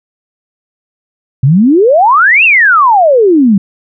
sine exponential two-way sweep, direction up then down, 123.1 to 2799 to 186 Hz, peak -3 dBFS, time 1.43-3.58 s, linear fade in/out 5 ms, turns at 2.44 s, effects none

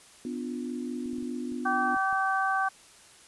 sine chord, B diminished, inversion none, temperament equal with one note detuned, 248.8 / 293.7 / 349.2 Hz, B3 / D4 / F4, +13 / 0 / 0 cents, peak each -33 / -38 / -39 dBFS, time 0.25-1.95 s, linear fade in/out 2 ms
clicks, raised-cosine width 3 ms, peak -37 dBFS, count 7, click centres 1.059 / 1.131 / 1.183 / 1.226 / 1.52 / 1.966 / 2.128 s
harmonic tone, 385.3 Hz, G4, 30 cents flat, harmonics 2 / 3 / 4, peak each -28 / -29 / -29 dBFS, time 1.65-2.69 s, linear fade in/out 10 ms
effects white hiss -54 dBFS RMS until 3.27 s + resampled to 24000 Hz

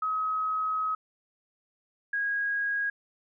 sine tone pair in turn, 1273 / 1642.8 Hz, D#6 / G#6, +39 / -19 cents, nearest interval major third, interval 442 cents, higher second, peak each -26 / -26 dBFS, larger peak neither, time 0.02-0.95 / 2.13-2.9 s, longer first, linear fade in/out 5 ms, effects none

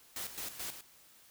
white noise with tremolo, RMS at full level -40 dBFS, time 0.16-0.81 s, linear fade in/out 2 ms, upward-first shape square, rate 4.6 Hz, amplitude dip 65%, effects white hiss -61 dBFS RMS until 1.3 s

